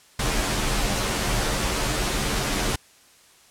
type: noise with comb filter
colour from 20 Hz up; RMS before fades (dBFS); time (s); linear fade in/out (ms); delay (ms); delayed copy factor
pink; -24; 0.19-2.76; 5; 12; -0.95
effects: white hiss -54 dBFS RMS until 3.5 s + low-pass 10000 Hz 12 dB/octave